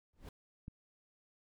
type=noise with exponential growth; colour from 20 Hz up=brown; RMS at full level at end=-39 dBFS; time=0.13-0.29 s; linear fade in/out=2 ms; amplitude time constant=33 ms
type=click; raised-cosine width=5 ms; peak=-33 dBFS; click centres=0.681 s
effects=none